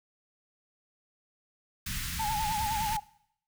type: band-stop noise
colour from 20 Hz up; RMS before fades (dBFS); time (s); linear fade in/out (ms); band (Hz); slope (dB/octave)
pink; -35; 1.86-2.97; 5; 190 to 1500; 24
type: tone with vibrato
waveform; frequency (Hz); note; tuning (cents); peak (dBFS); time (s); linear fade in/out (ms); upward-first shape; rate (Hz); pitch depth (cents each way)
sine; 860; A5; -40; -29; 2.19-3; 10; sine; 9.7; 74
effects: noise-tail reverb RT60 0.7 s tail -21 dB re dry